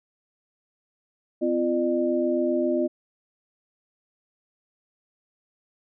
sine tone cluster, 255.3 / 342.8 / 603 Hz, C4 / F4 / D5, -42 / -32 / +46 cents, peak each -26 / -24 / -26 dBFS, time 1.41-2.88 s, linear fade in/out 20 ms, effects none

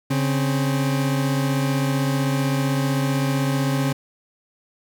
40% pulse tone pair together, 140 / 264.3 Hz, C#3 / C4, +18 / +18 cents, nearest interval major seventh, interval 1100 cents, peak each -20 / -23 dBFS, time 0.1-3.93 s, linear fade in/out 10 ms, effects none

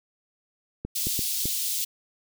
clicks, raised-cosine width 3 ms, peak -18 dBFS, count 4, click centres 0.85 / 1.07 / 1.192 / 1.456 s
white high-pass noise, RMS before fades -28 dBFS, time 0.95-1.85 s, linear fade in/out 10 ms, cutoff 3200 Hz, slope 24 dB/octave
effects none

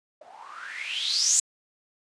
violet noise with low-pass filter sweep, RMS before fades -28 dBFS, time 0.21-1.4 s, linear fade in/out 5 ms, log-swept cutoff 610 to 7600 Hz, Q 8.6, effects resampled to 22050 Hz

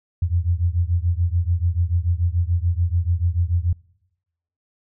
sine beating tone pair, 83.9 / 90.8 Hz, E2 / F#2, +31 / -32 cents, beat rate 6.9 Hz, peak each -20 / -21 dBFS, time 0.22-3.73 s, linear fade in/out 5 ms, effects noise-tail reverb RT60 0.9 s tail -25 dB re dry

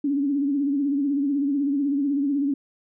sine tone with vibrato, 281.7 Hz, C#4, 28 cents sharp, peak -20 dBFS, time 0.04-2.54 s, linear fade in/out 5 ms, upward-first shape sine, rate 16 Hz, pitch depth 74 cents each way, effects none

